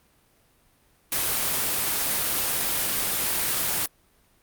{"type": "noise", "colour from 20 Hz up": "white", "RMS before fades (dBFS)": -25, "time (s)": [1.12, 3.86], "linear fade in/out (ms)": 2, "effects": ["pink hiss -62 dBFS RMS until 4.42 s", "Opus 32 kbps"]}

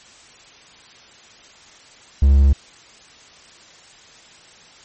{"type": "tone", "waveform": "triangle", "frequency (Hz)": 69, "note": "C#2", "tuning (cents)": -7, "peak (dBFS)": -7, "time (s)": [2.22, 2.53], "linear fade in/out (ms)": 5, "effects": ["white hiss -46 dBFS RMS until 4.84 s", "MP3 32 kbps"]}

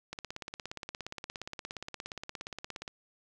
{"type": "click train", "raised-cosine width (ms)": 0.2, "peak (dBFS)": -22, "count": 48, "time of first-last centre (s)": [0.13, 2.879], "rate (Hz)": 17.1, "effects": []}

